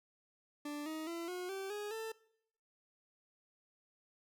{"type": "tone with pitch steps", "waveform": "40% pulse", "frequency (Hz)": [293.5, 314.6, 337.1, 361.3, 387.3, 415.1, 444.9], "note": ["D4", "D#4", "E4", "F#4", "G4", "G#4", "A4"], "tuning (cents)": [-1, 19, 39, -41, -21, -1, 19], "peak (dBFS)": -39, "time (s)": [0.65, 2.12], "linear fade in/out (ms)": 5, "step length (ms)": 210, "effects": ["noise-tail reverb RT60 0.7 s tail -21 dB re dry"]}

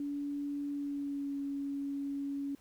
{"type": "tone with pitch glide", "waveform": "sine", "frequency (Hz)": [286.2, 280.1], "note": ["D4", "C#4"], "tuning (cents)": [-45, 18], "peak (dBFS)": -34, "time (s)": [0, 2.55], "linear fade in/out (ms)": 2, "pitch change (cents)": -37, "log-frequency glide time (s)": [0.71, 1.36], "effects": ["pink hiss -65 dBFS RMS until 2.6 s"]}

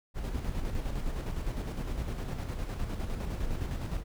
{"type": "noise with tremolo", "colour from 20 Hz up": "brown", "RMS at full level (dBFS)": -32, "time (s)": [0.14, 4.04], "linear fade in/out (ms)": 50, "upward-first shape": "square", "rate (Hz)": 9.8, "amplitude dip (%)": 40, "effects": []}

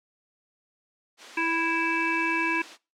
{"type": "high-pass noise", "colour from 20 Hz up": "white", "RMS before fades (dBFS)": -42, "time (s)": [1.17, 2.78], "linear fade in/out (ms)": 50, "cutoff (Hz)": 230, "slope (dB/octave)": 48}
{"type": "harmonic tone", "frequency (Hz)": 329.6, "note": "E4", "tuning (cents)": 0, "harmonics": [1, 3, 5, 7, 8], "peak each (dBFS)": [-30, -30, -30, -30, -30], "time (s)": [1.37, 2.62], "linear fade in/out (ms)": 5}
{"effects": ["noise-tail reverb RT60 0.3 s tail -22 dB re dry", "low-pass 5000 Hz 12 dB/octave"]}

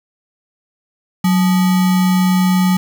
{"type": "tone with sample-and-hold", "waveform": "sine", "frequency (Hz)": 184.2, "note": "F#3", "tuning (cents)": -7, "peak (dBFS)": -10, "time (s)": [1.24, 2.77], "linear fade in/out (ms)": 5, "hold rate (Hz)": 1050, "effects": []}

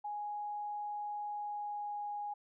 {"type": "tone with pitch glide", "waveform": "sine", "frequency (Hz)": [830.6, 825.8], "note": ["G#5", "G#5"], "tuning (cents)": [0, -10], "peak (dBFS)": -37, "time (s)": [0.04, 2.34], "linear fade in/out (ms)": 10, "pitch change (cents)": -10, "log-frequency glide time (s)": [1.25, 2.11], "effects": []}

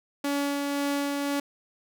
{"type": "tone with tremolo", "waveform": "sawtooth", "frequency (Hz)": 283.6, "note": "C#4", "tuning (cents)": 40, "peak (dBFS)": -21, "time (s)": [0.24, 1.4], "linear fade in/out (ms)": 5, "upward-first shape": "sine", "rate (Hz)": 1.9, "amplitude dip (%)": 25, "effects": []}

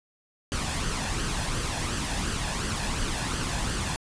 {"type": "noise with flanger", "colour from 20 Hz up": "pink", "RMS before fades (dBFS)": -29, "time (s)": [0.52, 3.96], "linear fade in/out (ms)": 0, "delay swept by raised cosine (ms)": [0.64, 1.19], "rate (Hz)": 2.8, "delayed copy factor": 0.5, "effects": ["resampled to 22050 Hz"]}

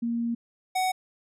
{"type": "tone pair in turn", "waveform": ["sine", "square"], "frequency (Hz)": [233.9, 746.5], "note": ["A#3", "F#5"], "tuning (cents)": [6, 15], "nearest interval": "octave + minor sixth", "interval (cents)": 2009, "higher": "second", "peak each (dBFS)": [-25, -24], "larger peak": "second", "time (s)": [[0.02, 0.35], [0.75, 0.92]], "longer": "first", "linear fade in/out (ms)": 10, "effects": ["resampled to 32000 Hz"]}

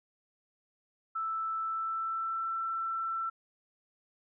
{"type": "tone with pitch glide", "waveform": "sine", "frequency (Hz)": [1320, 1338.4], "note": ["E6", "E6"], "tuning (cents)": [2, 26], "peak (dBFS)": -31, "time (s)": [1.15, 3.3], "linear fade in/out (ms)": 10, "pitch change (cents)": 24, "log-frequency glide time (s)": [1.6, 2.5], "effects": []}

